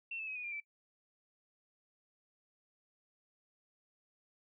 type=tone with pitch steps; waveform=sine; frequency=2700 / 2620 / 2543 / 2467 / 2394 / 2323 Hz; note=E7 / E7 / D#7 / D#7 / D7 / D7; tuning=+41 / -11 / +37 / -15 / +33 / -20 cents; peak=-39 dBFS; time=0.11-0.602 s; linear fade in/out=5 ms; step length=82 ms; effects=noise-tail reverb RT60 0.1 s tail -22 dB re dry